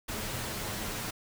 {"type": "noise with comb filter", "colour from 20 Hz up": "pink", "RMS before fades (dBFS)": -36, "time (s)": [0.08, 1.11], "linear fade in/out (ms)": 10, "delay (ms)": 9.4, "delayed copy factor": 0.5, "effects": []}